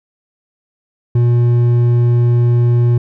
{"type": "tone with hard clipping", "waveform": "triangle", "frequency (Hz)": 120, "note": "B2", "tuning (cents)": -49, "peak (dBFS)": -10, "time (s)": [1.15, 2.98], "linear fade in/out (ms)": 5, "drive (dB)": 9, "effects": []}